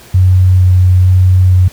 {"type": "tone with vibrato", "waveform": "sine", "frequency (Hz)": 91.9, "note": "F#2", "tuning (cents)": -11, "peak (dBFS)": -3, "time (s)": [0.14, 1.68], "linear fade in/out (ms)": 5, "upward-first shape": "square", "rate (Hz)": 1.1, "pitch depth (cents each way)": 8, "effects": ["pink hiss -37 dBFS RMS until 1.72 s", "high-pass 60 Hz 12 dB/octave"]}